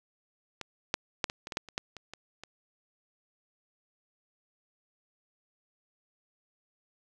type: clicks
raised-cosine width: 0.2 ms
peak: -20 / -9 / -9 / -20 / -23 / -20 / -12 / -29 / -14 / -26 / -25 / -26 dBFS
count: 12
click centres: 0.613 / 0.941 / 1.242 / 1.299 / 1.471 / 1.522 / 1.571 / 1.687 / 1.779 / 1.967 / 2.136 / 2.436 s
effects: none

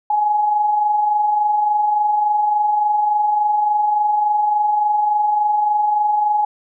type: tone pair together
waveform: sine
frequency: 817 / 840.5 Hz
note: G#5 / G#5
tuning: -29 / +20 cents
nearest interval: unison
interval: 49 cents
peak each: -26 / -14 dBFS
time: 0.1-6.45 s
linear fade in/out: 5 ms
effects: none

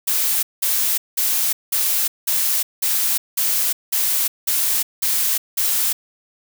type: noise bursts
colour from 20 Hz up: blue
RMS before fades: -19 dBFS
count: 11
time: 0.07-5.93 s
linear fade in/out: 10 ms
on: 360 ms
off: 190 ms
effects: none

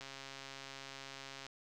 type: click train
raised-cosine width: 0.2 ms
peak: -30 dBFS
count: 199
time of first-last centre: 0.01-1.466 s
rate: 136 Hz
effects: none

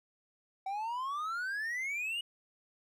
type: exponential sweep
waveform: triangle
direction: up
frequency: 758 to 2922 Hz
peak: -32 dBFS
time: 0.66-2.21 s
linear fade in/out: 5 ms
effects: none

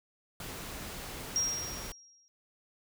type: noise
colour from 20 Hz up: pink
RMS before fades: -42 dBFS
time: 0.4-1.92 s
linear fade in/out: 2 ms
type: tone with exponential decay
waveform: sine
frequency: 5620 Hz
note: F8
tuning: 10 cents sharp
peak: -25 dBFS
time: 1.36-2.28 s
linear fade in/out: 0 ms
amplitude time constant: 200 ms
effects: none

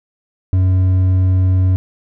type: tone with hard clipping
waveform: triangle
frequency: 92.9 Hz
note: F#2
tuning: 7 cents sharp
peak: -11 dBFS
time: 0.53-1.76 s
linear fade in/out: 0 ms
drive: 7 dB
effects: none

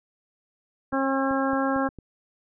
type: harmonic tone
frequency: 269.7 Hz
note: C#4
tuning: 47 cents flat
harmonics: 1 / 2 / 3 / 4 / 5 / 6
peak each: -25 / -28 / -30 / -31 / -32 / -33 dBFS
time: 0.92-1.89 s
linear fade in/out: 20 ms
type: clicks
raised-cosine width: 3 ms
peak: -27 dBFS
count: 6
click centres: 0.928 / 1.311 / 1.533 / 1.762 / 1.889 / 1.987 s
effects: none

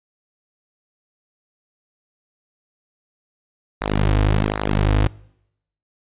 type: tone with flanger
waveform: sawtooth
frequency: 51.5 Hz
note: G#1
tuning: 14 cents flat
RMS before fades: -18 dBFS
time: 3.81-5.07 s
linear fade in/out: 0 ms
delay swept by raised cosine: 0.31 to 5.31 ms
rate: 1.3 Hz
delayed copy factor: -0.8
effects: noise-tail reverb RT60 0.8 s tail -24 dB re dry + resampled to 8000 Hz

